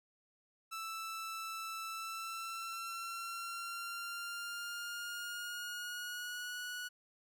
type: tone with pitch glide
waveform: sawtooth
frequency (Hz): 1322 to 1466.9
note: E6 to F#6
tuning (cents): +5 to -15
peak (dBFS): -37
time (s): 0.71-6.89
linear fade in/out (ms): 20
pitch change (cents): +180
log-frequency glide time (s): 1.88-6.61
effects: none